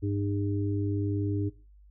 harmonic tone, 100.9 Hz, G#2, 49 cents flat, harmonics 1 / 3 / 4, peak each -28 / -31 / -37 dBFS, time 0.02-1.5 s, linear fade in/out 20 ms, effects noise-tail reverb RT60 0.3 s tail -19 dB re dry + added 50 Hz sine -52 dBFS peak until 1.9 s

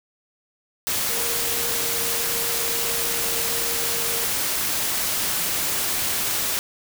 sine tone in noise, 466.2 Hz, A#4, in tune, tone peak -34 dBFS, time 1.1-4.25 s, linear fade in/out 0 ms, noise white, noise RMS -24 dBFS, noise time 0.87-6.59 s, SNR -13 dB, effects none

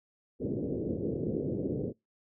white low-pass noise, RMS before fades -32 dBFS, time 0.39-1.93 s, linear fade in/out 50 ms, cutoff 480 Hz, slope 48 dB/octave, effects noise-tail reverb RT60 0.2 s tail -25 dB re dry + high-pass 100 Hz 12 dB/octave

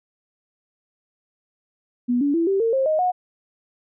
sine tone with pitch steps, 244.3 / 285.5 / 333.7 / 390 / 455.9 / 532.8 / 622.8 / 727.9 Hz, B3 / D4 / E4 / G4 / A#4 / C5 / D#5 / F#5, -19 / -49 / +21 / -9 / -39 / +31 / +2 / -29 cents, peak -17 dBFS, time 2.08-3.12 s, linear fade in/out 20 ms, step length 130 ms, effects none

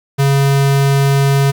square tone, 138.59 Hz, C#3, in tune, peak -10 dBFS, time 0.18-1.52 s, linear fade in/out 20 ms, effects 8-bit

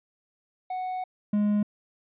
triangle tone pair in turn, 740 / 207.7 Hz, F#5 / G#3, 0 / 0 cents, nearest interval octave + minor seventh, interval 2200 cents, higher first, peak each -27 / -19 dBFS, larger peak second, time 0.7-1.04 / 1.33-1.63 s, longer first, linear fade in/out 5 ms, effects resampled to 8000 Hz

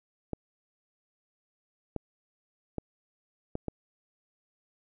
clicks, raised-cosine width 2 ms, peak -19 dBFS, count 5, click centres 0.333 / 1.963 / 2.783 / 3.554 / 3.683 s, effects none

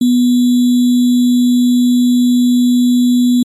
sine tone with sample-and-hold, 245.5 Hz, B3, 10 cents flat, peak -7 dBFS, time 0.01-3.43 s, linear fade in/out 5 ms, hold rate 3675 Hz, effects MP3 64 kbps

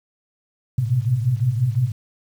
sine tone cluster, 109.3 / 123.4 / 129.2 Hz, A2 / B2 / C3, -11 / -1 / -21 cents, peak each -23 / -21 / -21 dBFS, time 0.78-1.92 s, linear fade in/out 5 ms, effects 8-bit

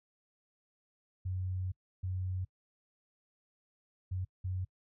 sine tone bursts at uneven times, 92.5 Hz, F#2, in tune, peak -33 dBFS, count 4, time 1.25-1.72 / 2.03-2.45 / 4.11-4.25 / 4.44-4.65 s, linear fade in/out 10 ms, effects noise-tail reverb RT60 0.1 s tail -24 dB re dry

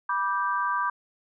sine chord, G major, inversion first, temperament just, 980 / 1176 / 1568 Hz, B5 / D6 / G6, -14 / +2 / 0 cents, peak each -28 / -27 / -30 dBFS, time 0.09-0.9 s, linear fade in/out 5 ms, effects none

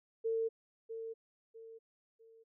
sine tone with echo, 451.4 Hz, A4, 44 cents sharp, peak -31 dBFS, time 0.24-0.49 s, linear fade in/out 20 ms, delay 650 ms, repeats 3, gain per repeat -9 dB, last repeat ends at 2.44 s, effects none

